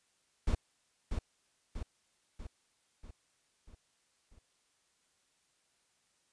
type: noise with echo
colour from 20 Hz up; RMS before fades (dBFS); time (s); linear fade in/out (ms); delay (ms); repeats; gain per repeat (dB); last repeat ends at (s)
brown; -29; 0.47-0.55; 5; 640; 6; -5; 4.39
effects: white hiss -74 dBFS RMS until 6.32 s + resampled to 22050 Hz